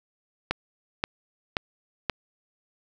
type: click train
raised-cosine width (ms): 0.3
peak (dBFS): -8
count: 4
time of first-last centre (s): 0.51-2.097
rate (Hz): 1.89
effects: 8-bit